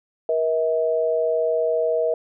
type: tone pair together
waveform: sine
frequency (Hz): 476.2 / 642.1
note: A#4 / E5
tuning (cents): +37 / -46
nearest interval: perfect fourth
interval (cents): 517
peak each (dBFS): -21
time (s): 0.29-2.14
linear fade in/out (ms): 2
effects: none